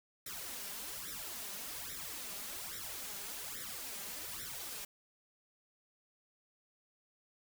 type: noise with flanger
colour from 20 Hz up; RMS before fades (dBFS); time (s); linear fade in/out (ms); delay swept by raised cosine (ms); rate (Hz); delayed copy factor
white; -44; 0.26-4.85; 5; 0.53 to 5.03; 1.2; +1
effects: none